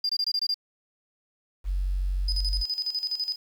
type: tone bursts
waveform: sine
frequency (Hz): 4798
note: D8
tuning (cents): +36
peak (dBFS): -22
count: 7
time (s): 0.04-0.543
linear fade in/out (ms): 5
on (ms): 53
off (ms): 22
type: tone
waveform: sine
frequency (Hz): 46.47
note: F#1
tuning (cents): +8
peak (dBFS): -23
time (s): 1.64-2.65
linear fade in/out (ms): 50
type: tone with tremolo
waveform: sine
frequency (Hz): 5000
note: D#8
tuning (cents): +8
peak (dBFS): -24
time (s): 2.28-3.36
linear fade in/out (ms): 5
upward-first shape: square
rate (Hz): 12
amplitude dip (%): 75
effects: tanh soft clip ceiling -19 dBFS + 9-bit